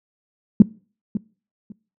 sine tone with echo, 208.4 Hz, G#3, 6 cents sharp, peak -3 dBFS, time 0.6-0.62 s, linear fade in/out 2 ms, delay 550 ms, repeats 2, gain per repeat -15 dB, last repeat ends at 1.72 s, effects noise-tail reverb RT60 0.4 s tail -23 dB re dry + high-pass 100 Hz 12 dB/octave

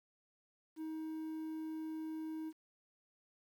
triangle tone with quantisation, 316.1 Hz, D#4, 27 cents sharp, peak -38 dBFS, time 0.76-2.53 s, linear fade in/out 50 ms, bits 11, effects none

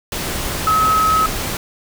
sine tone in noise, 1283 Hz, E6, 47 cents flat, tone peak -12 dBFS, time 0.67-1.26 s, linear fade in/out 2 ms, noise pink, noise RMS -23 dBFS, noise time 0.12-1.57 s, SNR +8 dB, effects none

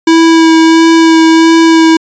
square tone with vibrato, 326.1 Hz, E4, 19 cents flat, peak -3 dBFS, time 0.07-1.97 s, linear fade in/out 5 ms, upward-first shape sine, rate 1.5 Hz, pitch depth 13 cents each way, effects resampled to 16000 Hz

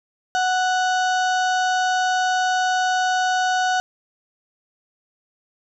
harmonic tone, 740 Hz, F#5, in tune, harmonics 1 / 2 / 4 / 5 / 6 / 7 / 8 / 9 / 10, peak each -19 / -23 / -32 / -36 / -36 / -44 / -35 / -42 / -45 dBFS, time 0.35-3.8 s, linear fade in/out 0 ms, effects none

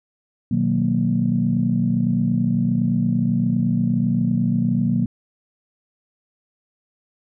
sine chord, B major seventh, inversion none, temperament equal, 123.47 / 155.56 / 185 / 233.1 Hz, B2 / D#3 / F#3 / A#3, 0 / 0 / 0 / 0 cents, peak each -23 / -25 / -21 / -20 dBFS, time 0.51-5.06 s, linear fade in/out 5 ms, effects tanh soft clip ceiling -7 dBFS

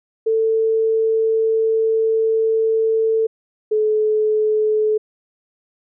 sine tone pair in turn, 445 / 429.8 Hz, A4 / A4, +20 / -41 cents, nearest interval minor second, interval 61 cents, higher first, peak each -14 dBFS, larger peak neither, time 0.26-3.27 / 3.71-4.98 s, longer first, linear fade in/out 10 ms, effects none

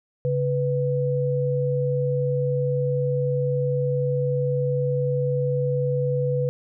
sine tone pair together, 138.59 / 494.7 Hz, C#3 / B4, 0 / +3 cents, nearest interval octave + minor seventh, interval 2203 cents, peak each -23 dBFS, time 0.25-6.49 s, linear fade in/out 0 ms, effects none

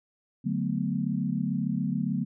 sine chord, B minor seventh, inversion first, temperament equal, 146.83 / 185 / 220 / 246.9 Hz, D3 / F#3 / A3 / B3, 0 / 0 / 0 / 0 cents, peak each -32 / -30 / -31 / -32 dBFS, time 0.44-2.25 s, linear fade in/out 20 ms, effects none

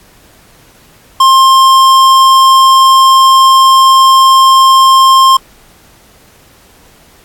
sine tone with tanh clipping, 1060 Hz, C6, 22 cents sharp, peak -4 dBFS, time 1.2-5.37 s, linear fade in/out 5 ms, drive 17 dB, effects pink hiss -43 dBFS RMS until 7.24 s + AAC 64 kbps

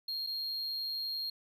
triangle tone with dropouts, 4237 Hz, C8, 21 cents sharp, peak -33 dBFS, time 0.08-1.3 s, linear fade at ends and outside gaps 5 ms, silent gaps 0.266-0.27 s, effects none

